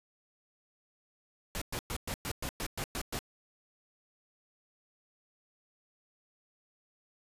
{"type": "noise bursts", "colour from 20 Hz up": "pink", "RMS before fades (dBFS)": -36, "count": 10, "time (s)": [1.55, 3.19], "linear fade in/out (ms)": 0, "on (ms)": 65, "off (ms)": 110, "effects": ["resampled to 32000 Hz"]}